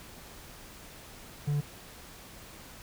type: tone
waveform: triangle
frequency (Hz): 145.7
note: D3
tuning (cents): -13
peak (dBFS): -24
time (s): 1.47-1.61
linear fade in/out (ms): 10
effects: pink hiss -49 dBFS RMS until 2.82 s